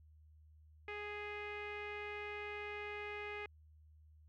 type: tone with low-pass filter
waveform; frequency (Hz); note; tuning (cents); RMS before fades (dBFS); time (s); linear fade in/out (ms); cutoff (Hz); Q
sawtooth; 415.3; G#4; 0; -45; 0.88-3.46; 2; 2300; 5.9
effects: added 77 Hz sine -60 dBFS peak until 4.28 s